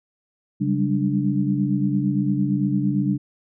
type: tone cluster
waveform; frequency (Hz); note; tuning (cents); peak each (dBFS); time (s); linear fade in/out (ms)
sine; 137.5 / 191.6 / 200.4 / 293.6; C#3 / G3 / G3 / D4; -14 / -39 / +38 / 0; -24; 0.6-3.18; 20
effects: none